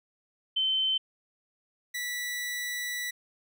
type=tone pair in turn; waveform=sine / sawtooth; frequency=3080 / 1960 Hz; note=G7 / B6; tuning=-31 / -14 cents; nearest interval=minor sixth; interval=783 cents; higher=first; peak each=-24 / -28 dBFS; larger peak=first; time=0.56-0.98 / 1.94-3.11 s; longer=second; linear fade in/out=10 ms; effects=none